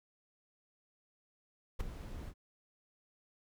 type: noise with ADSR envelope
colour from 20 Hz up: brown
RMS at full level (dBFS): -31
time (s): 1.79-2.34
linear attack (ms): 16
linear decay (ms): 8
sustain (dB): -13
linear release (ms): 59
effects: none